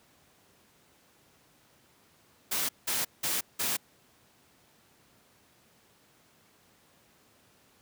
white noise bursts, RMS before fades -30 dBFS, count 4, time 2.51-3.77 s, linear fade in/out 10 ms, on 180 ms, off 180 ms, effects pink hiss -63 dBFS RMS until 7.81 s + high-pass 100 Hz 12 dB/octave

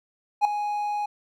triangle tone with ADSR envelope, 830.6 Hz, G#5, in tune, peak -11 dBFS, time 0.41-1.06 s, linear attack 40 ms, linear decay 3 ms, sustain -12 dB, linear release 7 ms, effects none

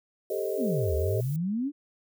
sine chord, A half-diminished seventh, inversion third, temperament equal with one note detuned, 395.4 / 440 / 523.3 / 622.3 Hz, G4 / A4 / C5 / Eb5, +15 / 0 / 0 / 0 cents, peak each -31 / -33 / -35 / -33 dBFS, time 0.3-1.21 s, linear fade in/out 5 ms
violet noise, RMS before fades -46 dBFS, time 0.3-1.36 s, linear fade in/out 0 ms
sine exponential two-way sweep, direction down then up, 302.6 to 73.42 to 302.6 Hz, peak -26 dBFS, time 0.57-1.72 s, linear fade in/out 50 ms, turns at 0.95 s
effects none

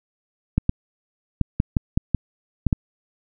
clicks, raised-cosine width 5 ms, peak -5 dBFS, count 9, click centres 0.58 / 0.694 / 1.413 / 1.601 / 1.768 / 1.975 / 2.147 / 2.667 / 2.728 s, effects none

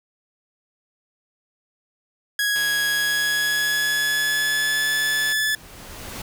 sawtooth tone with pitch glide, 1661.2 to 1729.7 Hz, G#6 to A6, 0 to -30 cents, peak -16 dBFS, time 2.39-5.55 s, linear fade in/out 2 ms, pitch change +70 cents, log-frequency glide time 2.88-4.92 s
click train, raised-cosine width 0.2 ms, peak -18 dBFS, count 410, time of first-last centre 2.56-5.324 s, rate 148 Hz
pink noise with exponential growth, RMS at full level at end -32 dBFS, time 4.38-6.22 s, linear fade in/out 5 ms, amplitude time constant 400 ms
effects none

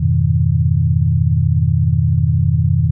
sine chord, F half-diminished seventh, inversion none, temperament equal, 87.31 / 103.83 / 123.47 / 155.56 Hz, F2 / Ab2 / Cb3 / Eb3, 0 / 0 / 0 / 0 cents, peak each -16 / -20 / -16 / -16 dBFS, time 0-2.91 s, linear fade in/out 10 ms, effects none

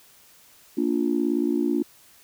sine chord, Bb major, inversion none, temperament just, 233.1 / 291.4 / 349.6 Hz, Bb3 / D4 / F4, 0 / -13 / +2 cents, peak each -26 / -23 / -25 dBFS, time 0.77-1.83 s, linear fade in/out 10 ms, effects tanh soft clip ceiling -11 dBFS + white hiss -54 dBFS RMS until 2.23 s

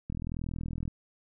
click train, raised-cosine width 5 ms, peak -23 dBFS, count 33, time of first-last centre 0.1-0.879 s, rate 41.1 Hz, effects none

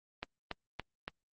click train, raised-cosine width 0.3 ms, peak -21 dBFS, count 4, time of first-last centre 0.23-1.08 s, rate 3.53 Hz, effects Opus 24 kbps

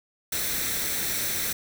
white noise with comb filter, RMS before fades -28 dBFS, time 0.32-1.53 s, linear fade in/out 5 ms, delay 0.51 ms, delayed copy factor +0.55, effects none

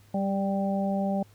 harmonic tone with a mistuned harmonic, 196 Hz, G3, in tune, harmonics 1 / 2 / 3 / 4, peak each -26 / -40 / -31 / -33 dBFS, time 0.14-1.23 s, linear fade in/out 5 ms, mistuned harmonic 2, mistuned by +22 cents, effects added 103 Hz sine -55 dBFS peak until 1.34 s + pink hiss -61 dBFS RMS until 1.34 s

